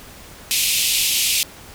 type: band-pass noise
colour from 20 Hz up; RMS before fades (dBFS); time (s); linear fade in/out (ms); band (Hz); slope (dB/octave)
pink; -19; 0.51-1.43; 0; 2400 to 15000; 48
effects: pink hiss -41 dBFS RMS until 1.74 s